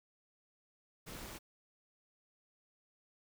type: noise with amplitude modulation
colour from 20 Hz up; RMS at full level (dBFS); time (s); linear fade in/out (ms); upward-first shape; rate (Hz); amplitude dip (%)
pink; -44; 1.06-1.39; 20; sine; 288; 80
effects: none